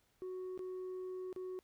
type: tone with dropouts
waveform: sine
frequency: 369.9 Hz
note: F#4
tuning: in tune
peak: -38 dBFS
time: 0.22-1.59 s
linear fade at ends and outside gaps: 0 ms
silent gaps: 0.577-0.592 / 1.328-1.362 s
effects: tanh soft clip ceiling -40 dBFS + pink hiss -75 dBFS RMS until 1.63 s